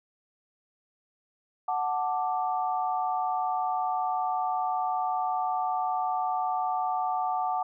sine chord, D major, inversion first, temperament equal, 740 / 880 / 1174.7 Hz, F#5 / A5 / D6, 0 / 0 / 0 cents, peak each -28 / -31 / -33 dBFS, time 1.68-7.63 s, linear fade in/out 5 ms, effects none

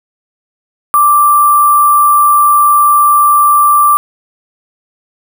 sine tone with sample-and-hold, 1174.7 Hz, D6, in tune, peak -4 dBFS, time 0.94-3.97 s, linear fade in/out 0 ms, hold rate 11025 Hz, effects none

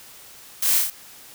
blue noise with echo, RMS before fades -22 dBFS, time 0.62-0.79 s, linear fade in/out 5 ms, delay 28 ms, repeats 4, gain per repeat -2 dB, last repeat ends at 0.902 s, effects white hiss -45 dBFS RMS until 1.34 s

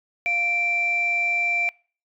sine tone pair together, 699.6 / 2349 Hz, F5 / D7, +3 / 0 cents, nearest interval octave + major sixth, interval 2097 cents, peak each -30 / -20 dBFS, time 0.26-1.69 s, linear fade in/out 0 ms, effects noise-tail reverb RT60 0.4 s tail -25 dB re dry + tanh soft clip ceiling -14 dBFS

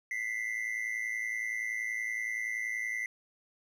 triangle tone pair together, 1982.4 / 2093 Hz, B6 / C7, +6 / 0 cents, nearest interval minor second, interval 94 cents, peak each -33 / -34 dBFS, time 0.11-3.06 s, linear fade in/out 2 ms, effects none

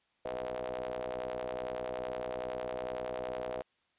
sawtooth ring-modulated tone, 62.4 Hz, B1, 19 cents sharp, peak -29 dBFS, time 0.25-3.62 s, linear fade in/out 0 ms, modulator 567 Hz, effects white hiss -74 dBFS RMS until 3.98 s + resampled to 8000 Hz

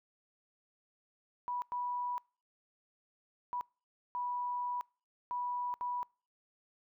sine tone bursts at uneven times, 980 Hz, B5, 14 cents flat, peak -34 dBFS, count 6, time 1.48-1.62 / 1.72-2.18 / 3.53-3.61 / 4.15-4.81 / 5.31-5.74 / 5.81-6.03 s, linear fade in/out 0 ms, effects noise-tail reverb RT60 0.4 s tail -26 dB re dry

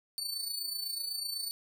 sawtooth tone with amplitude modulation, 4501 Hz, C#8, 26 cents sharp, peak -29 dBFS, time 0.18-1.51 s, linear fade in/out 0 ms, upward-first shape sine, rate 28 Hz, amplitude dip 60%, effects none

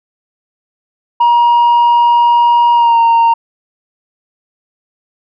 sine tone with pitch glide, 950 to 924.6 Hz, A#5 to A#5, +33 to -14 cents, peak -3 dBFS, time 1.2-3.34 s, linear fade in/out 10 ms, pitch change -47 cents, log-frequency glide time 2.74-2.99 s, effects tanh soft clip ceiling -5 dBFS

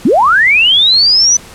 sine linear sweep, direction up, 185 to 6040 Hz, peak -5 dBFS, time 0.05-1.37 s, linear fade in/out 5 ms, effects pink hiss -34 dBFS RMS until 1.54 s + low-pass 11000 Hz 12 dB/octave

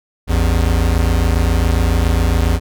square tone pair together, 55.93 / 83.2 Hz, A1 / E2, +29 / +17 cents, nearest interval perfect fifth, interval 688 cents, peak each -15 / -16 dBFS, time 0.27-2.6 s, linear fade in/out 50 ms, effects none

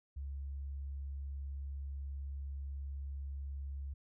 sine tone, 69.3 Hz, C#2, in tune, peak -39 dBFS, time 0.16-3.94 s, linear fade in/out 10 ms, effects none

